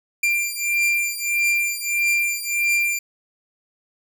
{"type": "beating tone pair", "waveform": "45% pulse", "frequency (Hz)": [2376, 2377.6], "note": ["D7", "D7"], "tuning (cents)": [20, 21], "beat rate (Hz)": 1.6, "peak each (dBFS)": -22, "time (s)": [0.23, 2.99], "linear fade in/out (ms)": 5, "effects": []}